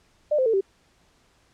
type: tone with pitch steps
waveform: sine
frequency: 599 / 518.5 / 448.7 / 388.4 Hz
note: D5 / C5 / A4 / G4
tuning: +34 / -16 / +34 / -16 cents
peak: -18 dBFS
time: 0.31-0.61 s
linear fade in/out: 10 ms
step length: 75 ms
effects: pink hiss -62 dBFS RMS until 1.53 s + low-pass 8000 Hz 12 dB/octave